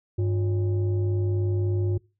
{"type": "tone pair together", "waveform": "sine", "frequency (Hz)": [100.18, 357], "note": ["G2", "F4"], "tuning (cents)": [38, 38], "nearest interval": "octave + minor seventh", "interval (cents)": 2200, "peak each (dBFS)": [-20, -27], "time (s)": [0.18, 1.98], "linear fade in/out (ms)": 10, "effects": ["noise-tail reverb RT60 0.3 s tail -25 dB re dry", "tanh soft clip ceiling -19 dBFS"]}